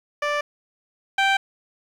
15% pulse tone pair in turn, 587.3 / 781.8 Hz, D5 / G5, 0 / -5 cents, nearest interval perfect fourth, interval 495 cents, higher second, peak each -15 / -10 dBFS, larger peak second, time 0.22-0.41 / 1.18-1.37 s, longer neither, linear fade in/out 5 ms, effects low-pass 4000 Hz 12 dB/octave + 8-bit

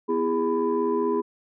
sine tone cluster, 248.2 / 333.5 / 409.4 / 998 Hz, B3 / E4 / G#4 / B5, +9 / +20 / -25 / +18 cents, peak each -28 / -27 / -23 / -29 dBFS, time 0.08-1.22 s, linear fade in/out 20 ms, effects tanh soft clip ceiling -13 dBFS

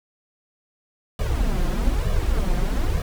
brown noise with flanger, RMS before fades -21 dBFS, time 1.19-3.02 s, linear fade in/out 2 ms, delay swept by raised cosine 1.7 to 5.7 ms, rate 1.1 Hz, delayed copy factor +0.9, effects none

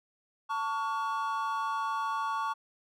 triangle tone cluster, 891 / 1124 / 1426 Hz, A5 / C#6 / F6, +22 / +24 / +36 cents, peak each -32 / -30 / -38 dBFS, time 0.49-2.54 s, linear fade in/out 20 ms, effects none

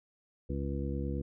harmonic tone, 69.3 Hz, C#2, in tune, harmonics 1 / 2 / 3 / 4 / 5 / 7, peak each -35 / -38 / -40 / -41 / -42 / -43 dBFS, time 0.49-1.22 s, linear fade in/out 10 ms, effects none

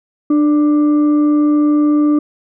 sine tone with frequency modulation, 297.7 Hz, D4, 24 cents sharp, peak -9 dBFS, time 0.3-2.19 s, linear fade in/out 5 ms, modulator 884 Hz, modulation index 0.24, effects none

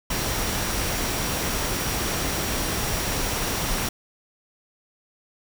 sine tone in noise, 5660 Hz, F8, 22 cents sharp, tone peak -37 dBFS, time 0.1-3.89 s, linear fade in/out 5 ms, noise pink, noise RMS -26 dBFS, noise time 0.1-3.89 s, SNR -14 dB, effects none

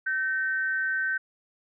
sine tone pair together, 1537.8 / 1841 Hz, G6 / A#6, -34 / -22 cents, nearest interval minor third, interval 312 cents, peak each -25 / -34 dBFS, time 0.06-1.18 s, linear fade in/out 10 ms, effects none

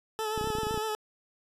20% pulse tone with vibrato, 433.6 Hz, A4, 25 cents flat, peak -25 dBFS, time 0.19-0.95 s, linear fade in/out 0 ms, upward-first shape sine, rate 7.9 Hz, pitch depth 32 cents each way
clicks, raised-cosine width 3 ms, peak -23 dBFS, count 12, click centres 0.377 / 0.412 / 0.443 / 0.473 / 0.503 / 0.552 / 0.585 / 0.633 / 0.669 / 0.71 / 0.743 / 0.776 s
effects resampled to 32000 Hz

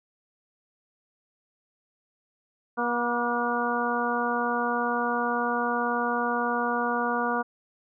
harmonic tone with a mistuned harmonic, 240.1 Hz, B3, 49 cents flat, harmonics 1 / 2 / 3 / 4 / 5 / 6, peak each -31 / -31 / -31 / -31 / -31 / -31 dBFS, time 2.77-7.43 s, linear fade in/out 20 ms, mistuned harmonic 5, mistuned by -32 cents, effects none

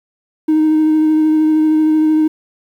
triangle tone with vibrato, 311.1 Hz, D#4, in tune, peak -6 dBFS, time 0.48-2.28 s, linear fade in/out 10 ms, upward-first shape sine, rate 13 Hz, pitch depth 14 cents each way, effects tanh soft clip ceiling -5 dBFS + 8-bit

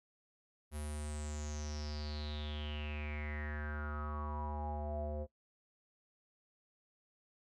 square tone with low-pass filter sweep, 74.8 Hz, D2, 32 cents sharp, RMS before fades -41 dBFS, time 0.71-5.27 s, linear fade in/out 50 ms, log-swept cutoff 11000 to 560 Hz, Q 9.3, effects noise-tail reverb RT60 0.1 s tail -19 dB re dry

